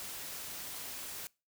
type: noise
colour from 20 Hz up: white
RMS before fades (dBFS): -43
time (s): 0-1.27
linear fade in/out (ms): 0
effects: noise-tail reverb RT60 0.3 s tail -24 dB re dry